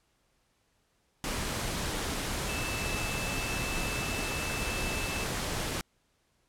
sine tone in noise, 2635 Hz, E7, 1 cent flat, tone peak -37 dBFS, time 2.49-5.24 s, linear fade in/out 0 ms, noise pink, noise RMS -33 dBFS, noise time 1.24-5.81 s, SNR -7 dB, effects pink hiss -72 dBFS RMS until 6.48 s + low-pass 11000 Hz 12 dB/octave

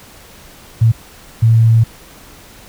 sine tone bursts at uneven times, 113.5 Hz, A#2, 46 cents flat, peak -6 dBFS, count 2, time 0.81-0.92 / 1.42-1.84 s, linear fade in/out 10 ms, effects pink hiss -40 dBFS RMS until 2.68 s

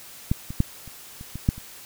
clicks, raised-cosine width 5 ms, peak -8 / -20 / -6 / -29 / -26 / -20 / -6 / -26 dBFS, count 8, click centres 0.315 / 0.505 / 0.604 / 0.877 / 1.211 / 1.356 / 1.489 / 1.58 s, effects white hiss -44 dBFS RMS until 1.85 s

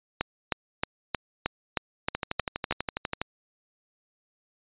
two click trains, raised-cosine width 0.3 ms, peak -9 / -12 dBFS, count 9 / 14, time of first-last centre 0.21-2.71 / 2.15-3.216 s, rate 3.2 / 12.2 Hz, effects resampled to 8000 Hz

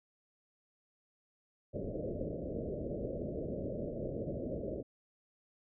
white low-pass noise, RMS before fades -39 dBFS, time 1.73-4.83 s, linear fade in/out 20 ms, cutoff 620 Hz, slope 96 dB/octave, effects none

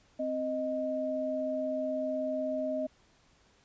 sine tone pair together, 261.6 / 622.3 Hz, C4 / D#5, 0 / 0 cents, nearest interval octave + minor third, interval 1500 cents, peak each -35 / -31 dBFS, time 0.19-2.87 s, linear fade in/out 10 ms, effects pink hiss -65 dBFS RMS until 3.64 s + resampled to 16000 Hz

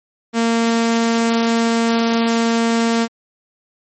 sawtooth tone, 230.1 Hz, A#3, 22 cents flat, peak -10 dBFS, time 0.33-3.08 s, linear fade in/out 50 ms, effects MP3 32 kbps

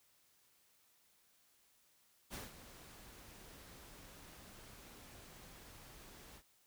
pink noise with ADSR envelope, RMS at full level -45 dBFS, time 2.3-6.43 s, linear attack 40 ms, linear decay 170 ms, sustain -12 dB, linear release 65 ms, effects white hiss -72 dBFS RMS until 6.66 s

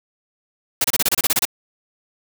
white noise bursts, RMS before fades -17 dBFS, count 11, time 0.81-1.453 s, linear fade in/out 5 ms, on 33 ms, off 28 ms, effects none

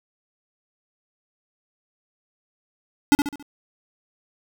square tone with echo, 287.9 Hz, D4, 34 cents flat, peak -12 dBFS, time 3.12-3.15 s, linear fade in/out 0 ms, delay 69 ms, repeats 4, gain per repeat -7 dB, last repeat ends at 3.426 s, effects none

